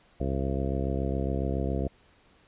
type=harmonic tone; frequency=67.2 Hz; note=C2; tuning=47 cents sharp; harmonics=1 / 2 / 3 / 4 / 5 / 6 / 7 / 8 / 10; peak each=-30 / -33 / -35 / -36 / -37 / -38 / -38 / -39 / -40 dBFS; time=0.2-1.88 s; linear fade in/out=5 ms; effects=pink hiss -61 dBFS RMS until 2.47 s + resampled to 8000 Hz